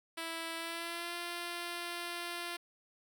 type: tone with pitch glide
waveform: 5% pulse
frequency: 329.6 to 346.4 Hz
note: E4 to F4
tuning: 0 to -14 cents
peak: -27 dBFS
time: 0.17-2.57 s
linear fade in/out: 10 ms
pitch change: +86 cents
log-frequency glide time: 0.56-1.15 s
effects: none